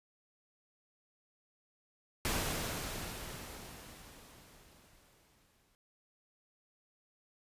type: noise with exponential decay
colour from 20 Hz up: pink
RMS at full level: -33 dBFS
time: 2.25-5.75 s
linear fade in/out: 0 ms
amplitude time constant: 760 ms
effects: resampled to 32000 Hz